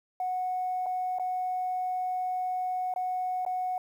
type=tone with dropouts; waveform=sine; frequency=736 Hz; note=F#5; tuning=9 cents flat; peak=-27 dBFS; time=0.2-3.78 s; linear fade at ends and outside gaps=2 ms; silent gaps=0.86-0.864 / 1.186-1.196 / 2.939-2.961 / 3.451-3.463 s; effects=tanh soft clip ceiling -23 dBFS + 10-bit